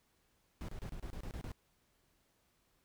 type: noise bursts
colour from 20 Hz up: brown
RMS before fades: -43 dBFS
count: 9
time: 0.61-1.517 s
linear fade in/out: 0 ms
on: 75 ms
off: 29 ms
effects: pink hiss -75 dBFS RMS until 2.84 s